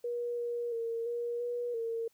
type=tone with pitch steps; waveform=sine; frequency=479.3 / 476.2 / 460 / 475 / 482.5 / 457.7 Hz; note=A#4 / A#4 / A#4 / A#4 / B4 / A#4; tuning=+48 / +37 / -23 / +33 / -40 / -32 cents; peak=-32 dBFS; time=0.04-2.08 s; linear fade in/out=5 ms; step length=340 ms; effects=white hiss -71 dBFS RMS until 2.13 s